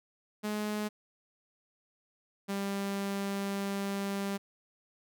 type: tone pair in turn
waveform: sawtooth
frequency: 210.7 / 198.19 Hz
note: G#3 / G3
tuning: +25 / +19 cents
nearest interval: minor second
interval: 106 cents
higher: first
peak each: -28 dBFS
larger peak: neither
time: 0.43-0.89 / 2.48-4.38 s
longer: second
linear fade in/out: 20 ms
effects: none